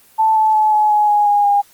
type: tone with pitch steps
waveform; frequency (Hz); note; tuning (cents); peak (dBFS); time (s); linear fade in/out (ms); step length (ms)
sine; 880 / 869.9 / 859.9 / 850 / 840.3 / 830.6 / 821.1 / 811.6; A5 / A5 / A5 / G#5 / G#5 / G#5 / G#5 / G#5; 0 / -20 / -40 / +40 / +20 / 0 / -20 / -40; -10; 0.18-1.62; 20; 180
effects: white hiss -49 dBFS RMS until 1.73 s + Opus 24 kbps